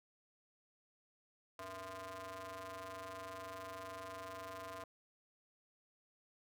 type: ring-modulated tone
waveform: sawtooth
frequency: 186.2 Hz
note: F#3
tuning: 11 cents sharp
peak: -39 dBFS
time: 1.59-4.84 s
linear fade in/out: 2 ms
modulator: 850 Hz
effects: none